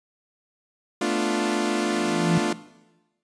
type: chord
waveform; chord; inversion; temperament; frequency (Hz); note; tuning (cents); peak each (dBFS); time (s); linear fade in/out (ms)
sawtooth; B half-diminished seventh; third; equal; 220 / 246.9 / 293.7 / 349.2; A3 / B3 / D4 / F4; 0 / 0 / 0 / 0; -25 / -27 / -23 / -22; 1.01-2.53; 5
type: tone with exponential growth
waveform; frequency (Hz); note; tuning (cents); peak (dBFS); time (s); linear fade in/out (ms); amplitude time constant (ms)
sine; 168.7; E3; +40; -16; 1.78-2.38; 5; 130
effects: noise-tail reverb RT60 1.0 s tail -17 dB re dry + resampled to 22050 Hz